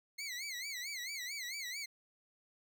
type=tone with vibrato; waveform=20% pulse; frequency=2110 Hz; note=C7; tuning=14 cents sharp; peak=-35 dBFS; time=0.18-1.86 s; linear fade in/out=10 ms; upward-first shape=sine; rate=4.5 Hz; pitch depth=160 cents each way; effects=none